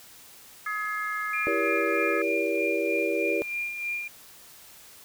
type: harmonic tone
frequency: 421.9 Hz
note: G#4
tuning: 27 cents sharp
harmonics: 3 / 4 / 5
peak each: -31 / -32 / -35 dBFS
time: 0.66-2.22 s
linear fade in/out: 5 ms
type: tone with tremolo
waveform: sine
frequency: 2399 Hz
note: D7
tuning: 36 cents sharp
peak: -27 dBFS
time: 1.33-4.08 s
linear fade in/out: 5 ms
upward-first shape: sine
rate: 3.2 Hz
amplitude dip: 50%
type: chord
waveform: sine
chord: E diminished seventh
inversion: none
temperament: just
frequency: 329.6 / 395.6 / 474.7 / 569.6 Hz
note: E4 / G4 / Bb4 / Db5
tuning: 0 / +16 / +31 / +47 cents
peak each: -30 dBFS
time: 1.47-3.42 s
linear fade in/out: 0 ms
effects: white hiss -50 dBFS RMS until 5.04 s